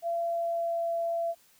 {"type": "tone with pitch glide", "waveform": "sine", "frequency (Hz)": [679, 674.3], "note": ["F5", "E5"], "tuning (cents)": [-49, 39], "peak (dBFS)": -27, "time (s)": [0.02, 1.35], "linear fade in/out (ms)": 50, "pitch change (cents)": -12, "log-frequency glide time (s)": [0.26, 0.86], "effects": ["white hiss -62 dBFS RMS until 1.59 s"]}